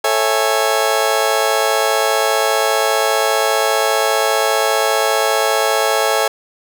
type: chord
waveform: 30% pulse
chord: A major seventh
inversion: none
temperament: just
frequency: 440 / 550 / 660 / 825 Hz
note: A4 / C#5 / E5 / G#5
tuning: 0 / -14 / +2 / -12 cents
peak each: -17 dBFS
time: 0.04-6.28 s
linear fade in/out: 5 ms
effects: none